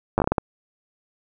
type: slowing click train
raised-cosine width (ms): 1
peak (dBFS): -5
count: 8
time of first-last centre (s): 0.18-0.382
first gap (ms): 9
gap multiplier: 1.38
effects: none